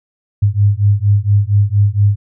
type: beating tone pair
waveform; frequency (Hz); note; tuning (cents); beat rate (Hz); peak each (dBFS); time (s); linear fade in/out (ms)
sine; 100 / 104.3; G2 / G#2; +35 / +8; 4.3; -12; 0.42-2.16; 10
effects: none